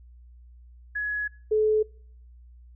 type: tone pair in turn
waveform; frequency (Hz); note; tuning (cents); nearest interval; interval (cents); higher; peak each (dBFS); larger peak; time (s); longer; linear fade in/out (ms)
sine; 1684 / 430.6; G#6 / A4; +24 / -37; 2 octaves; 2361; first; -26 / -19; second; 0.95-1.28 / 1.51-1.83; first; 10
effects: noise-tail reverb RT60 0.6 s tail -26 dB re dry + added 60 Hz sine -47 dBFS peak until 2.75 s